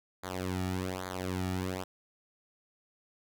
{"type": "tone with flanger", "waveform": "sawtooth", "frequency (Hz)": 92.5, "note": "F#2", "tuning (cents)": 0, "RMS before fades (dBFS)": -35, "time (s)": [0.23, 1.84], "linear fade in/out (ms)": 10, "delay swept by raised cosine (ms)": [0.36, 1.96], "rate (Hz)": 1.2, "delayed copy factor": -0.9, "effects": []}